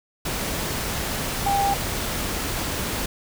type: tone in noise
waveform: sine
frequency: 797 Hz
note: G5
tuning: 28 cents sharp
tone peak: -19 dBFS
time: 1.46-1.74 s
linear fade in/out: 5 ms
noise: pink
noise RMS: -27 dBFS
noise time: 0.25-3.06 s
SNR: +5 dB
effects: none